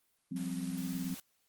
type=chord; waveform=sine; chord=F suspended second; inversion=none; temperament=equal with one note detuned; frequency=174.61 / 193.08 / 261.6 Hz; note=F3 / G3 / C4; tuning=0 / -26 / 0 cents; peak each=-39 / -40 / -38 dBFS; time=0.31-1.15 s; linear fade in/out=10 ms
type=noise; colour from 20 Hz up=white; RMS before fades=-48 dBFS; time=0.36-1.2 s; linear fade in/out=2 ms
effects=white hiss -75 dBFS RMS until 1.48 s + Opus 32 kbps